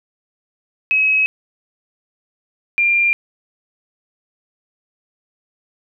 sine tone pair in turn, 2557 / 2390 Hz, D#7 / D7, +47 / +30 cents, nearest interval minor second, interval 117 cents, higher first, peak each -12 dBFS, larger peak neither, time 0.91-1.26 / 2.78-3.13 s, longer neither, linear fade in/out 0 ms, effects none

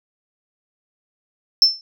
sine tone with exponential decay, 5320 Hz, E8, 15 cents sharp, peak -3 dBFS, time 1.62-1.81 s, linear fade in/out 1 ms, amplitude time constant 40 ms, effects tanh soft clip ceiling -5 dBFS

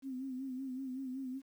sine tone with vibrato, 261.6 Hz, C4, in tune, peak -38 dBFS, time 0.02-1.42 s, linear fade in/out 50 ms, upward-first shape sine, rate 5.3 Hz, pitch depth 63 cents each way, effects 11-bit

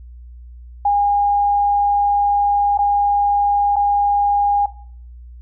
sine tone with dropouts, 814 Hz, G#5, 35 cents flat, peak -12 dBFS, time 0.85-4.66 s, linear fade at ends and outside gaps 5 ms, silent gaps 2.776-2.788 / 3.759-3.764 s, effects noise-tail reverb RT60 0.5 s tail -17 dB re dry + added 60 Hz sine -35 dBFS peak until 5.41 s

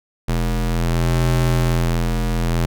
35% pulse ring-modulated tone, 84.4 Hz, E2, 41 cents sharp, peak -11 dBFS, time 0.28-2.66 s, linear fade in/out 10 ms, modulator 41.9 Hz, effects none

